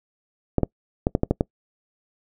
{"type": "clicks", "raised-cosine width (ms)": 2, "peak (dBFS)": -5, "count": 7, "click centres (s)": [0.583, 0.633, 1.069, 1.151, 1.234, 1.31, 1.409], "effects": ["noise-tail reverb RT60 0.1 s tail -24 dB re dry"]}